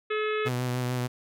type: harmonic tone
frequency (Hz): 428.5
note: A4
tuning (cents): -46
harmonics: 1 / 3 / 4 / 5 / 6 / 7 / 8 / 9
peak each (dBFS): -27 / -33 / -37 / -38 / -37 / -47 / -43 / -50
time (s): 0.1-0.49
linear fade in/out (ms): 10
type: tone with vibrato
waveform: sawtooth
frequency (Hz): 124.8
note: B2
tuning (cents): +19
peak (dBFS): -23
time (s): 0.45-1.08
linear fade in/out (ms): 20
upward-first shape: triangle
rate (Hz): 6.7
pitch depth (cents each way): 30
effects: none